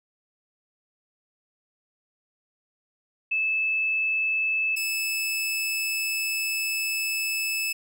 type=tone pair in turn; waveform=sine / sawtooth; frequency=2615 / 2615 Hz; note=E7 / E7; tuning=-15 / -15 cents; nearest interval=unison; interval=0 cents; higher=neither; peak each=-22 dBFS; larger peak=neither; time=3.31-4.76 / 4.76-7.73 s; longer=second; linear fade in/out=10 ms; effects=none